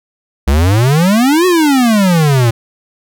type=exponential two-way sweep; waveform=square; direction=up then down; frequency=64.7 to 374.3 to 112 Hz; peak=-8 dBFS; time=0.47-2.51 s; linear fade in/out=10 ms; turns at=1.46 s; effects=none